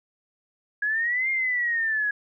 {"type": "exponential two-way sweep", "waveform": "sine", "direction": "up then down", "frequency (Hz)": [1661.2, 2131, 1661.2], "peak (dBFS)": -22, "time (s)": [0.82, 2.11], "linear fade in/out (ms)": 5, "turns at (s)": 1.3, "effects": []}